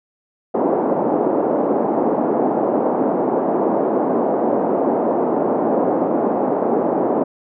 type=band-pass noise; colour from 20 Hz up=pink; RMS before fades=-18 dBFS; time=0.54-7.24 s; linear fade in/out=10 ms; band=250 to 810 Hz; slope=24 dB/octave; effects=none